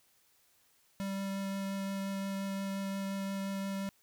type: tone with vibrato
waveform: square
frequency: 195.5 Hz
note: G3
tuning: 4 cents flat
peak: -35 dBFS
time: 1-3.89 s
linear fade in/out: 0 ms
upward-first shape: triangle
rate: 5.7 Hz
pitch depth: 9 cents each way
effects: white hiss -69 dBFS RMS until 4.02 s